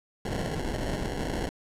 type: noise with sample-and-hold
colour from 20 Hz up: pink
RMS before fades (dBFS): -31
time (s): 0.25-1.49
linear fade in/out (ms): 2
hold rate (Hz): 1225
effects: low-pass 10000 Hz 12 dB/octave